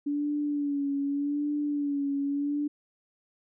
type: tone with vibrato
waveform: sine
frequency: 287 Hz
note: D4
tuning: 40 cents flat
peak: -26 dBFS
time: 0.06-2.68 s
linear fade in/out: 10 ms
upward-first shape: sine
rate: 0.84 Hz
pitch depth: 43 cents each way
effects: none